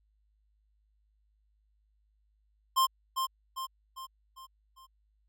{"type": "tone with echo", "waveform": "square", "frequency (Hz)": 1052, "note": "C6", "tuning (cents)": 9, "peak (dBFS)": -23, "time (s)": [2.76, 2.87], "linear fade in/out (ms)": 20, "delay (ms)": 400, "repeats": 5, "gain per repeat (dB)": -6, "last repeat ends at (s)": 4.87, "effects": ["added 52 Hz sine -68 dBFS peak until 5.28 s"]}